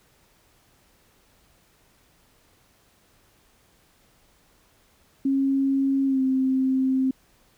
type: tone with pitch glide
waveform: sine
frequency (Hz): 271.8 to 262.7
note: C#4 to C4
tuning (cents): -34 to +7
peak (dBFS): -19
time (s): 5.25-7.11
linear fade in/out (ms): 5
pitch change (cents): -59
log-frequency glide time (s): 6.06-6.21
effects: pink hiss -61 dBFS RMS until 7.57 s